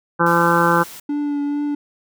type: harmonic tone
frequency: 170.3 Hz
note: F3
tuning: 43 cents flat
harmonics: 1 / 2 / 3 / 5 / 6 / 7 / 8 / 9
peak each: -21 / -21 / -21 / -21 / -21 / -21 / -21 / -21 dBFS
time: 0.19-0.84 s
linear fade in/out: 20 ms
type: noise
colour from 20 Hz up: white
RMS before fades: -37 dBFS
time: 0.26-1 s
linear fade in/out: 5 ms
type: tone with vibrato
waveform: triangle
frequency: 289.6 Hz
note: D4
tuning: 24 cents flat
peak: -17 dBFS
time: 1.09-1.75 s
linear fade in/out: 5 ms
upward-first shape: triangle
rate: 2.3 Hz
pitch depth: 20 cents each way
effects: none